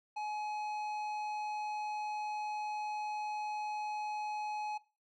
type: tone with tanh clipping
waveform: sine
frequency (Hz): 845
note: G#5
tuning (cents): +30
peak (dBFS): -38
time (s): 0.16-4.78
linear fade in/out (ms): 10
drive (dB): 12
effects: noise-tail reverb RT60 0.3 s tail -18 dB re dry